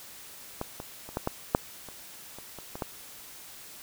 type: clicks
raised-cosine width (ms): 1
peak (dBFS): -17 / -23 / -28 / -15 / -13 / -6 / -29 / -29 / -28 / -23 / -16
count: 11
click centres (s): 0.614 / 0.801 / 1.09 / 1.171 / 1.274 / 1.549 / 1.887 / 2.386 / 2.587 / 2.755 / 2.822
effects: white hiss -47 dBFS RMS until 3.82 s